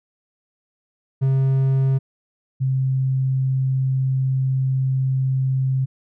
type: tone pair in turn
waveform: triangle / sine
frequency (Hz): 134 / 132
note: C3 / C3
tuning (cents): +42 / +16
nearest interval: unison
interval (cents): 26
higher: first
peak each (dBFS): -13 / -17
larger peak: first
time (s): 1.21-1.99 / 2.6-5.86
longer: second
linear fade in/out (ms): 20
effects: none